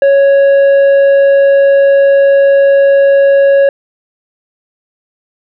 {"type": "tone with tanh clipping", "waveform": "sine", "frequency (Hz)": 554.4, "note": "C#5", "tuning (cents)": 0, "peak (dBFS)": -5, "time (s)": [0.02, 3.69], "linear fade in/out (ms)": 2, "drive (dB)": 6, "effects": []}